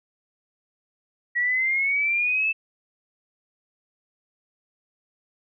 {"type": "exponential sweep", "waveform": "sine", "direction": "up", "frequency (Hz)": [1915, 2645], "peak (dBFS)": -20, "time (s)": [1.35, 2.53], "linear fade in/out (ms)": 20, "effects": []}